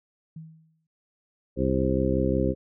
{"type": "tone with exponential decay", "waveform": "sine", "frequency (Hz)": 160, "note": "D#3", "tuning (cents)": 49, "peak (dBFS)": -35, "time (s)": [0.36, 0.87], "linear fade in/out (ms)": 5, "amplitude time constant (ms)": 110}
{"type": "harmonic tone", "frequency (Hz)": 65.6, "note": "C2", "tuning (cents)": 5, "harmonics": [1, 2, 3, 4, 5, 6, 8], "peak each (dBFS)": [-29, -29, -29, -29, -29, -29, -29], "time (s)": [1.56, 2.55], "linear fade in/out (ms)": 50}
{"effects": []}